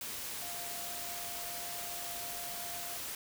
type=tone in noise; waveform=sine; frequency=697 Hz; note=F5; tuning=4 cents flat; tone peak=-47 dBFS; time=0.42-2.97 s; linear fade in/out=2 ms; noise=white; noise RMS=-41 dBFS; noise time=0.01-3.15 s; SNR=-9 dB; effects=none